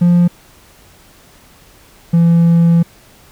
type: tone pair in turn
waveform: triangle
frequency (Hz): 174.61 / 168.64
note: F3 / E3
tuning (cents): 0 / +40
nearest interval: minor second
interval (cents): 60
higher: first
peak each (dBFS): -4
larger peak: neither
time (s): 0.01-0.28 / 2.13-2.83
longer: second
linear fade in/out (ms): 10
effects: tanh soft clip ceiling 0 dBFS + pink hiss -45 dBFS RMS until 3.31 s